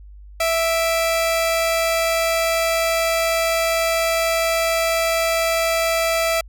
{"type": "tone pair together", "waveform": "sawtooth", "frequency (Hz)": [659.4, 2350], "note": ["E5", "D7"], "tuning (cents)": [0, 1], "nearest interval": "octave + minor seventh", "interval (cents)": 2201, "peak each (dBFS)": [-14, -23], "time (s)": [0.4, 6.41], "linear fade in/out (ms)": 5, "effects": ["added 50 Hz sine -38 dBFS peak until 6.48 s"]}